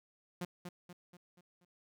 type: tone with echo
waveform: sawtooth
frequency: 177.2 Hz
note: F3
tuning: 25 cents sharp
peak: -33 dBFS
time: 0.41-0.45 s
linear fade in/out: 5 ms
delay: 240 ms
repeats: 5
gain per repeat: -6 dB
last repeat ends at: 1.65 s
effects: none